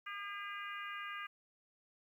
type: harmonic tone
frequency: 404.5 Hz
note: G#4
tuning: 46 cents flat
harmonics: 3 / 4 / 5 / 6 / 7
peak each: -45 / -47 / -49 / -51 / -52 dBFS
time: 0.06-1.27 s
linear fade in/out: 10 ms
effects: 12-bit